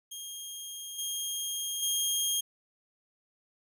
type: tone with level steps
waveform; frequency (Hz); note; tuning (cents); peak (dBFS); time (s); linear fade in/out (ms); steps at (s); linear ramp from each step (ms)
15% pulse; 3235; G#7; -46; -32 / -25 / -20; 0.11-2.41; 10; 0.98 / 1.82; 10
effects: none